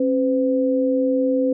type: tone pair together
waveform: sine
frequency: 269.9 / 508.6 Hz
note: C#4 / C5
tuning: -46 / -49 cents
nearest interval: major seventh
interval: 1097 cents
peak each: -19 dBFS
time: 0-1.53 s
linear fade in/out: 5 ms
effects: none